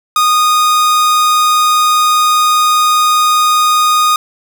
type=tone; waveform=45% pulse; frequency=1235 Hz; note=D#6; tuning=13 cents flat; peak=-8 dBFS; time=0.16-4.16 s; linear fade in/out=2 ms; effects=none